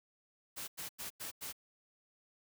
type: noise bursts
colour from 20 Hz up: white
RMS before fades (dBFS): -43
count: 5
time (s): 0.56-1.528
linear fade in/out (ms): 20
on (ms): 120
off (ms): 92
effects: none